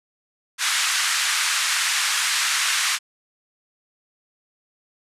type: band-pass noise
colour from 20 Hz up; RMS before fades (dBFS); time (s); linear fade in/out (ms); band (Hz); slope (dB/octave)
pink; -22; 0.58-2.99; 50; 1300 to 9700; 24
effects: resampled to 32000 Hz